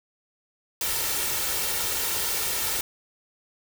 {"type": "noise with comb filter", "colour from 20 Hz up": "white", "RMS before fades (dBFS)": -27, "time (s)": [0.81, 2.81], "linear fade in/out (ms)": 2, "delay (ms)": 2.2, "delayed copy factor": 0.5, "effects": []}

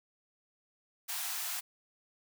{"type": "high-pass noise", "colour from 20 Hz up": "white", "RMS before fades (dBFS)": -37, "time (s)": [1.08, 1.61], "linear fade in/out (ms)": 20, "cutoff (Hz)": 670, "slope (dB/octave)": 96, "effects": []}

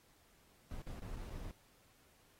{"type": "noise with dropouts", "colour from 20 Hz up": "brown", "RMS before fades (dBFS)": -45, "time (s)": [0.71, 1.51], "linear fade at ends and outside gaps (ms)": 1, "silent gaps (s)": [[0.819, 0.868], [0.996, 1.02], [1.161, 1.167], [1.297, 1.304]], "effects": ["pink hiss -69 dBFS RMS until 2.39 s", "AAC 48 kbps"]}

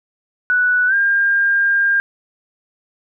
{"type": "tone with pitch glide", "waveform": "sine", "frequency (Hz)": [1480, 1604.7], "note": ["F#6", "G6"], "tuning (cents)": [0, 40], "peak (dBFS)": -12, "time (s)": [0.5, 2], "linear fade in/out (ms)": 0, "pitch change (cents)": 140, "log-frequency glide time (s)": [0.87, 0.94], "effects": []}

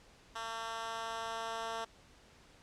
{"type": "tone with high-pass filter sweep", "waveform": "10% pulse", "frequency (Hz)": 226.6, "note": "A#3", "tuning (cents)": -49, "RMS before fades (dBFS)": -40, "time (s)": [0.35, 1.85], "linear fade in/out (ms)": 10, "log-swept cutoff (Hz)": [1000, 600], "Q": 1, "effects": ["pink hiss -61 dBFS RMS until 2.62 s", "low-pass 7000 Hz 12 dB/octave"]}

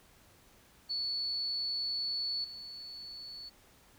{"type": "tone with level steps", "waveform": "sine", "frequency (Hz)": 4435, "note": "C#8", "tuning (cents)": 0, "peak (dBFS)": [-32, -43], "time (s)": [0.89, 3.5], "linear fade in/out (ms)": 20, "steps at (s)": 2.44, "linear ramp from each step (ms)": 5, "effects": ["pink hiss -62 dBFS RMS until 3.98 s"]}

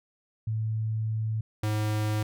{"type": "tone pair in turn", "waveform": ["sine", "square"], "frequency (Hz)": [110, 106.81], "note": ["A2", "G#2"], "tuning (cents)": [0, 49], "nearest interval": "minor second", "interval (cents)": 51, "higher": "first", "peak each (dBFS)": -26, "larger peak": "neither", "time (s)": [[0.47, 1.41], [1.63, 2.23]], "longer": "first", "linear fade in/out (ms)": 5, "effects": []}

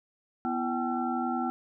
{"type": "tone cluster", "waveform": "sine", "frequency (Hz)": [246.1, 334.3, 766, 837, 1349], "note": ["B3", "E4", "G5", "G#5", "E6"], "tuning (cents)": [-6, 24, -40, 13, 40], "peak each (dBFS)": [-31, -35, -32, -40, -36], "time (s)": [0.45, 1.5], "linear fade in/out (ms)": 0, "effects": []}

